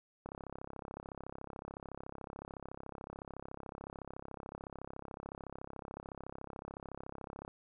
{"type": "click train", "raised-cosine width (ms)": 1, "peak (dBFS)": -30, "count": 245, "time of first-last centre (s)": [0.26, 7.479], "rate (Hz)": 33.8, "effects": []}